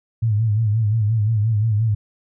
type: tone with vibrato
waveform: sine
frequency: 108.7 Hz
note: A2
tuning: 21 cents flat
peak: -15 dBFS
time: 0.22-1.95 s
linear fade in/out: 10 ms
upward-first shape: sine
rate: 5.7 Hz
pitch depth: 95 cents each way
effects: none